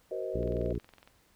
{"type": "chord", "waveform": "sine", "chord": "C half-diminished seventh", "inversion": "second", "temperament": "just", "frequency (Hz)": [376.7, 470.9, 523.3, 627.9], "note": ["Gb4", "Bb4", "C5", "Eb5"], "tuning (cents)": [31, 18, 0, 16], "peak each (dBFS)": -38, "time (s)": [0.11, 0.73], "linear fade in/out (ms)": 5}
{"type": "harmonic tone", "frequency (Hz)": 59.5, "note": "A#1", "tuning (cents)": 36, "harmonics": [1, 2, 3, 4, 5, 6, 7], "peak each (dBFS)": [-35, -37, -40, -42, -42, -41, -40], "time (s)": [0.34, 0.79], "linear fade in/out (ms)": 10}
{"type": "click train", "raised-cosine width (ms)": 0.3, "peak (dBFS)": -37, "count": 15, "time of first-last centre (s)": [0.43, 1.075], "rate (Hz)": 21.7}
{"effects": ["pink hiss -66 dBFS RMS until 1.35 s"]}